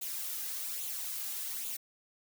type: noise with flanger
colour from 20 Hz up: blue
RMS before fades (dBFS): -38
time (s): 0.01-1.77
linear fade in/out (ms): 10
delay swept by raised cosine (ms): 0.28 to 2.48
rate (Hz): 1.2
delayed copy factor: +0.5
effects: none